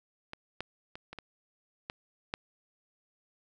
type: clicks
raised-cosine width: 0.3 ms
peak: -24 / -19 / -27 / -27 / -25 / -20 / -16 dBFS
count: 7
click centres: 0.334 / 0.606 / 0.955 / 1.13 / 1.187 / 1.899 / 2.339 s
effects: none